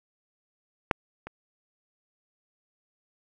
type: clicks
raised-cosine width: 0.5 ms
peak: -6 / -23 dBFS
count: 2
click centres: 0.912 / 1.27 s
effects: none